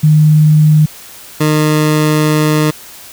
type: tone pair in turn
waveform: sine / 20% pulse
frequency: 153.1 / 153.1 Hz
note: D#3 / D#3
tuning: -28 / -28 cents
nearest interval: unison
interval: 0 cents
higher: neither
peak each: -4 dBFS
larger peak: neither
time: 0.03-0.86 / 1.4-2.71 s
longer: second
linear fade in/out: 10 ms
effects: white hiss -34 dBFS RMS until 3.12 s